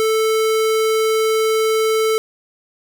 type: tone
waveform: square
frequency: 440 Hz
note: A4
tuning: in tune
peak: -15 dBFS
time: 0-2.18 s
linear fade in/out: 0 ms
effects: none